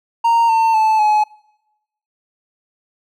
triangle tone with pitch steps, 927 / 900.1 / 874 / 848.6 Hz, A#5 / A5 / A5 / G#5, -10 / +39 / -12 / +37 cents, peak -9 dBFS, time 0.24-1.24 s, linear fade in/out 10 ms, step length 250 ms, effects noise-tail reverb RT60 0.9 s tail -24 dB re dry

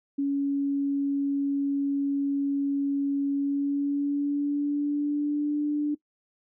sine tone with pitch glide, 280 to 295.3 Hz, C#4 to D4, +18 to +10 cents, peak -23 dBFS, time 0.18-5.95 s, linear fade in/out 10 ms, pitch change +92 cents, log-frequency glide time 3.32-5.6 s, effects noise-tail reverb RT60 0.1 s tail -20 dB re dry

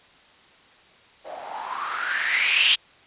violet noise with low-pass filter sweep, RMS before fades -24 dBFS, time 1.24-2.76 s, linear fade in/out 20 ms, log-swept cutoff 600 to 3200 Hz, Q 6.6, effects white hiss -53 dBFS RMS until 3.06 s + resampled to 8000 Hz

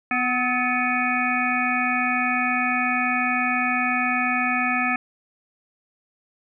harmonic tone with a mistuned harmonic, 248.1 Hz, B3, 8 cents sharp, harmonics 1 / 3 / 5 / 7 / 9 / 10, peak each -27 / -27 / -27 / -27 / -27 / -27 dBFS, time 0.11-4.96 s, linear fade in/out 2 ms, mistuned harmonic 5, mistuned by +55 cents, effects none

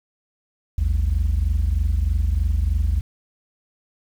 sine tone pair together, 56 / 79.2 Hz, A1 / D#2, +31 / +31 cents, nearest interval tritone, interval 600 cents, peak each -18 dBFS, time 0.78-3.01 s, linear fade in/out 5 ms, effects tanh soft clip ceiling -14 dBFS + 8-bit

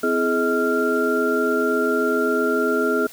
sine tone cluster, 257.2 / 333.8 / 421.3 / 633 / 1386 Hz, C4 / E4 / G#4 / D#5 / F6, -30 / +22 / +25 / +30 / -14 cents, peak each -24 / -27 / -21 / -28 / -23 dBFS, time 0.03-3.07 s, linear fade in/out 5 ms, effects white hiss -43 dBFS RMS until 3.12 s

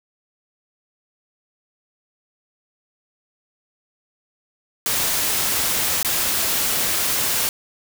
white noise with dropouts, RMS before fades -21 dBFS, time 4.86-7.49 s, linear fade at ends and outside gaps 1 ms, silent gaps 6.029-6.047 s, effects none

